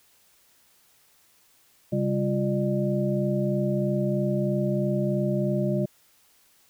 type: tone cluster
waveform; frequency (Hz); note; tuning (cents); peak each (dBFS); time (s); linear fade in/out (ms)
sine; 135.4 / 198.5 / 351.1 / 600; C#3 / G3 / F4 / D5; -40 / +22 / +9 / +37; -27 / -26 / -30 / -29; 1.92-5.86; 10
effects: white hiss -61 dBFS RMS until 6.69 s